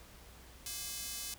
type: tone with high-pass filter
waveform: square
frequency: 233.1 Hz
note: A#3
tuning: in tune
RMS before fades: -42 dBFS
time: 0.66-1.34 s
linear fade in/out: 2 ms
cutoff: 5200 Hz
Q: 0.75
effects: added 60 Hz sine -57 dBFS peak until 1.38 s + pink hiss -57 dBFS RMS until 1.38 s